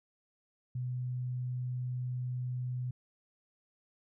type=tone; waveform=sine; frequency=125.3 Hz; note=B2; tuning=25 cents sharp; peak=-33 dBFS; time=0.75-2.91 s; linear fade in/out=5 ms; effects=none